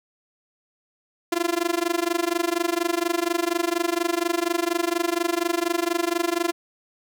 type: tone with amplitude modulation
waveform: sawtooth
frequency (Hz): 342.6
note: F4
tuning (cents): -33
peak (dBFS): -14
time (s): 1.32-6.52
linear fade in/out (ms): 5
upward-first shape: sine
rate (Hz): 24.2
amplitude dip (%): 95
effects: none